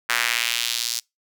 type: tone with high-pass filter sweep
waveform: square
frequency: 59 Hz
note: A#1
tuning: 22 cents sharp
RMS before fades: -24 dBFS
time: 0.09-1 s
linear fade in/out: 10 ms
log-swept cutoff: 1600 to 5200 Hz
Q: 1.7
effects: noise-tail reverb RT60 0.2 s tail -26 dB re dry